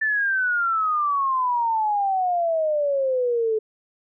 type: exponential sweep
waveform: sine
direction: down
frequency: 1775 to 430.3 Hz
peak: -19 dBFS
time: 0.01-3.59 s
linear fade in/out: 10 ms
effects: none